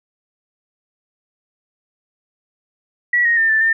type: tone with pitch steps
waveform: sine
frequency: 1936 / 1870 / 1800 / 1764 / 1804 Hz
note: B6 / A#6 / A6 / A6 / A6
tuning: -35 / +5 / +39 / +4 / +43 cents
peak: -12 dBFS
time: 3.13-3.73 s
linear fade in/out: 5 ms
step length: 120 ms
effects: none